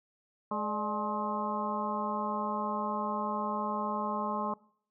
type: harmonic tone with a mistuned harmonic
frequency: 211.6 Hz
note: G#3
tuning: 33 cents sharp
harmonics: 1 / 2 / 3 / 4 / 5 / 6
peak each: -36 / -41 / -39 / -38 / -34 / -42 dBFS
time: 0.51-4.54 s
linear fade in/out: 5 ms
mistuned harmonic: 3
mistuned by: -98 cents
effects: noise-tail reverb RT60 0.6 s tail -22 dB re dry